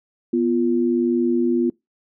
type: tone pair together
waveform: sine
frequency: 245.5 / 346.9 Hz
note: B3 / F4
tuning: -10 / -12 cents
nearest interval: tritone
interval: 598 cents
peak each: -19 dBFS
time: 0.33-1.7 s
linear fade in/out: 5 ms
effects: noise-tail reverb RT60 0.2 s tail -25 dB re dry